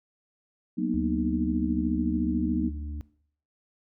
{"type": "chord", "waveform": "sine", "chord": "B major seventh", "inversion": "second", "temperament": "equal with one note detuned", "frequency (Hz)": [185, 233.1, 246.9, 309.7], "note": ["F#3", "A#3", "B3", "D#4"], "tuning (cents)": [0, 0, 0, -8], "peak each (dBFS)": -30, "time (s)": [0.77, 2.7], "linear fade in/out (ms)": 20}
{"type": "harmonic tone", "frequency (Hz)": 74.1, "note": "D2", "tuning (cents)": 16, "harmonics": [1, 3, 4], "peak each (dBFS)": [-32, -47, -45], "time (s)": [0.94, 3.01], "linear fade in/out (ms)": 0}
{"effects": ["noise-tail reverb RT60 0.6 s tail -19 dB re dry"]}